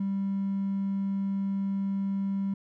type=tone with hard clipping; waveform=triangle; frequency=196 Hz; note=G3; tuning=in tune; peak=-27 dBFS; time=0-2.54 s; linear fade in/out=5 ms; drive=4 dB; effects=none